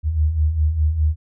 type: beating tone pair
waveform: sine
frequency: 73.6 / 78.5 Hz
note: D2 / D#2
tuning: +4 / +16 cents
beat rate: 4.9 Hz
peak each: -23 / -16 dBFS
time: 0.03-1.16 s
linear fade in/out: 50 ms
effects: none